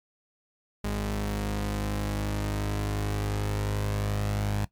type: tone pair together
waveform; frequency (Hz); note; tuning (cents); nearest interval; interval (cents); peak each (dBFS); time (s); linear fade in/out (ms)
sawtooth; 51.4 / 102.7; G#1 / G#2; -17 / -19; octave; 1198; -26 / -25; 0.84-4.65; 5
effects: noise-tail reverb RT60 0.1 s tail -17 dB re dry + MP3 96 kbps